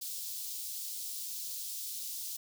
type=high-pass noise; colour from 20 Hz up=white; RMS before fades=-40 dBFS; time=0.01-2.37 s; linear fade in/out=10 ms; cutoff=3800 Hz; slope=24 dB/octave; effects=none